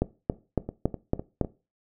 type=two click trains; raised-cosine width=2 ms; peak=-19 / -9 dBFS; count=4 / 6; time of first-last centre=0.69-1.448 / 0.02-1.413 s; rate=3.96 / 3.59 Hz; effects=noise-tail reverb RT60 0.3 s tail -18 dB re dry